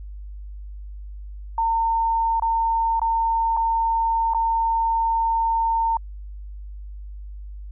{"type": "tone with dropouts", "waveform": "sine", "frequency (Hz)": 910, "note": "A#5", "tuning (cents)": -42, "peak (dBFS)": -18, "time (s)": [1.58, 5.97], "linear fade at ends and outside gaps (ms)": 2, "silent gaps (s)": [[2.398, 2.422], [2.996, 3.016], [3.567, 3.571], [4.336, 4.346]], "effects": ["added 50 Hz sine -33 dBFS peak until 7.71 s"]}